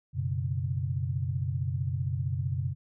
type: chord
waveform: sine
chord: F# suspended fourth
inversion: none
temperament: just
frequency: 92.5 / 123.33 / 138.75 Hz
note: F#2 / B2 / C#3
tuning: 0 / -2 / +2 cents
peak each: -32 dBFS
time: 0.13-2.75 s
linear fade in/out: 50 ms
effects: none

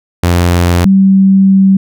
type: tone pair in turn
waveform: sawtooth / sine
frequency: 87.4 / 193 Hz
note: F2 / G3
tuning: +2 / -27 cents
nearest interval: octave + major second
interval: 1371 cents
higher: second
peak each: -3 dBFS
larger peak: neither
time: 0.23-0.85 / 0.85-1.77 s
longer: second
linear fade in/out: 5 ms
effects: none

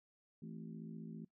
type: harmonic tone with a mistuned harmonic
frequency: 55 Hz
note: A1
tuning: in tune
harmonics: 3 / 4 / 5 / 6 / 7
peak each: -49 / -49 / -56 / -61 / -61 dBFS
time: 0.42-1.25 s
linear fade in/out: 5 ms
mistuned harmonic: 5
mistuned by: -81 cents
effects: noise-tail reverb RT60 0.1 s tail -20 dB re dry

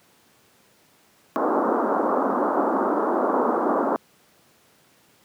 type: band-pass noise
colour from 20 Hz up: pink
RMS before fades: -22 dBFS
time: 1.36-3.96 s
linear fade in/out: 0 ms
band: 230 to 1300 Hz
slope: 48 dB/octave
effects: pink hiss -58 dBFS RMS until 5.24 s + high-pass 150 Hz 12 dB/octave

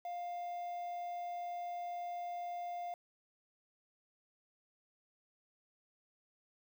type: tone with quantisation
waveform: triangle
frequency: 702 Hz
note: F5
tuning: 9 cents sharp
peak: -37 dBFS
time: 0.05-2.94 s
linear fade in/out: 2 ms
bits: 10
effects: none

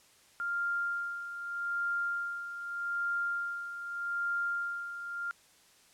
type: tone with tremolo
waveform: sine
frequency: 1396.9 Hz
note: F6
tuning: in tune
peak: -29 dBFS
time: 0.4-5.31 s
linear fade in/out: 0 ms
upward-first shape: sine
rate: 0.82 Hz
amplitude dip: 65%
effects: white hiss -62 dBFS RMS until 5.93 s + low-pass 10000 Hz 12 dB/octave

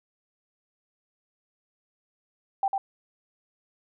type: tone with echo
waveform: sine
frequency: 784 Hz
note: G5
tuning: in tune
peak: -21 dBFS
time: 2.63-2.68 s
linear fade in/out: 2 ms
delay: 100 ms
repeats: 1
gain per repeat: -3 dB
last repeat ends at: 2.78 s
effects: none

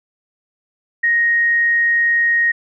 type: tone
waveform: sine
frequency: 1871 Hz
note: A#6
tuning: 6 cents sharp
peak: -12 dBFS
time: 1.03-2.52 s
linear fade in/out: 10 ms
effects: none

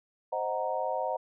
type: chord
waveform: sine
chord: C half-diminished seventh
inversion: none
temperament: equal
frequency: 523.3 / 622.3 / 740 / 932.3 Hz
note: C5 / Eb5 / Gb5 / Bb5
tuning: 0 / 0 / 0 / 0 cents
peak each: -34 dBFS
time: 0.32-1.17 s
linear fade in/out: 10 ms
effects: none

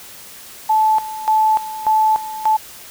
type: tone with tremolo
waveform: sine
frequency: 870 Hz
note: A5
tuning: 20 cents flat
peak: -11 dBFS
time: 0.69-2.57 s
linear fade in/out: 10 ms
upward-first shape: square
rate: 1.7 Hz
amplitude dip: 80%
effects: white hiss -38 dBFS RMS until 2.9 s

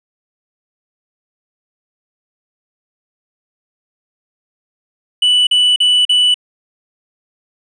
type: tone bursts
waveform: triangle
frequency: 2968 Hz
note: F#7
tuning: 5 cents sharp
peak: -7 dBFS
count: 4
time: 5.22-6.343 s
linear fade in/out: 5 ms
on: 250 ms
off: 41 ms
effects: resampled to 22050 Hz

